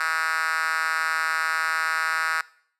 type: tone with high-pass filter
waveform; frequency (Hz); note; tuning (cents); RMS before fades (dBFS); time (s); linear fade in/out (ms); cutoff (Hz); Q
5% pulse; 160.4; E3; -47; -25; 0-2.41; 2; 1400; 3.3
effects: noise-tail reverb RT60 0.6 s tail -20 dB re dry + low-pass 12000 Hz 12 dB/octave